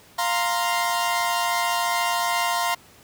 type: chord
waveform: sawtooth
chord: F suspended fourth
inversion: none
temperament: equal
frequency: 698.5 / 932.3 / 1046.5 Hz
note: F5 / Bb5 / C6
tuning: 0 / 0 / 0 cents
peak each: -22 dBFS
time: 0.18-2.75 s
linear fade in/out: 10 ms
effects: pink hiss -51 dBFS RMS until 3.03 s + high-pass 80 Hz 12 dB/octave